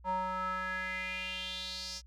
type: tone with band-pass filter sweep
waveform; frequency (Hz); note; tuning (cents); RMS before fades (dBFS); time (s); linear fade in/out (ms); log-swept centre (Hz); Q
square; 185.9; F#3; +8; -37; 0.04-2.02; 50; 870 to 5500; 4.8
effects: added 60 Hz sine -52 dBFS peak until 2.06 s